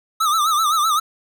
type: tone with vibrato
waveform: square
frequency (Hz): 1250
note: D#6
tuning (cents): +8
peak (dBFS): -16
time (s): 0.2-1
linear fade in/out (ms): 10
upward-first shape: sine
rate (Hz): 7.8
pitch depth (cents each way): 110
effects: none